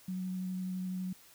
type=tone with vibrato; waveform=sine; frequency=184.9 Hz; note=F#3; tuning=1 cent flat; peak=-34 dBFS; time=0.08-1.13 s; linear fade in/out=5 ms; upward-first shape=sine; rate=12 Hz; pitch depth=10 cents each way; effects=white hiss -59 dBFS RMS until 1.34 s